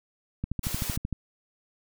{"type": "click train", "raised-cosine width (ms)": 5, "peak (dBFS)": -17, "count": 10, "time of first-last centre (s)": [0.44, 1.127], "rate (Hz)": 13.1}
{"type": "noise", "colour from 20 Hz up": "white", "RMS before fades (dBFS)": -35, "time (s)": [0.63, 0.97], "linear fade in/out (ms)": 10}
{"effects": []}